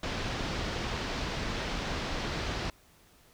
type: low-pass noise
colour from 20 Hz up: pink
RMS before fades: -34 dBFS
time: 0.03-2.7 s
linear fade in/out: 2 ms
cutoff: 5300 Hz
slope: 24 dB/octave
effects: pink hiss -61 dBFS RMS until 3.33 s